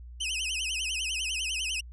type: tone with vibrato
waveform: sawtooth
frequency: 2794 Hz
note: F7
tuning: in tune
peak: -26 dBFS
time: 0.2-1.81 s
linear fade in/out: 10 ms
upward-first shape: sine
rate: 10 Hz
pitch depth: 190 cents each way
effects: added 60 Hz sine -42 dBFS peak until 1.92 s + resampled to 24000 Hz